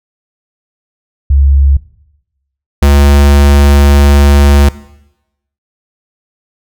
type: tone pair in turn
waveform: sine / square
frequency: 69.3 / 71.08 Hz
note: C#2 / C#2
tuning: 0 / +44 cents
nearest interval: unison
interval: 44 cents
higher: second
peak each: -4 dBFS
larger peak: neither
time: 1.3-1.77 / 2.82-4.69 s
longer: second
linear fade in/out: 5 ms
effects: noise-tail reverb RT60 0.9 s tail -18 dB re dry